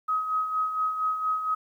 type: tone with tremolo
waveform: sine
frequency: 1267 Hz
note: D#6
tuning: 31 cents sharp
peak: -22 dBFS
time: 0.08-1.55 s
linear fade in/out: 10 ms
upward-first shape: sine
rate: 4.3 Hz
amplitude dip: 55%
effects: 10-bit